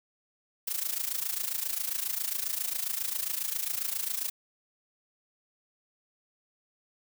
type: noise with amplitude modulation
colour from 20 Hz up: blue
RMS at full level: -29 dBFS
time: 0.67-4.3 s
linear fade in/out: 10 ms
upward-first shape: sine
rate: 27.4 Hz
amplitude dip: 80%
effects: none